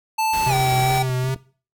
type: tone with pitch glide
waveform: square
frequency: 880 to 770.5 Hz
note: A5 to G5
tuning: 0 to -30 cents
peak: -19 dBFS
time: 0.18-1.03 s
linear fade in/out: 10 ms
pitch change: -230 cents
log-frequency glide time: 0.48-0.54 s
type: noise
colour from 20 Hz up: pink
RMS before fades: -31 dBFS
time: 0.33-0.99 s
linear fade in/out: 5 ms
type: tone with vibrato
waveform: square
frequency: 130 Hz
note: C3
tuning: 11 cents flat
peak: -21 dBFS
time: 0.46-1.35 s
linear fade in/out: 10 ms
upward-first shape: sine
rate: 2.5 Hz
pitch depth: 39 cents each way
type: clicks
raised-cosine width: 3 ms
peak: -24 dBFS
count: 7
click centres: 0.598 / 0.793 / 1.025 / 1.095 / 1.241 / 1.29 / 1.361 s
effects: noise-tail reverb RT60 0.4 s tail -19 dB re dry